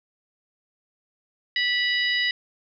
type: harmonic tone with a mistuned harmonic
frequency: 981 Hz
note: B5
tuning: 12 cents flat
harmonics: 2 / 3 / 4 / 5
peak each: -23 / -27 / -29 / -31 dBFS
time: 1.56-2.31 s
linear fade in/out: 2 ms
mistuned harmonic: 4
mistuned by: -36 cents
effects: none